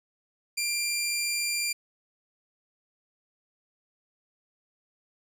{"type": "tone", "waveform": "15% pulse", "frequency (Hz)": 2382, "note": "D7", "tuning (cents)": 24, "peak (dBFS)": -20, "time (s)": [0.57, 1.73], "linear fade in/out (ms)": 10, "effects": []}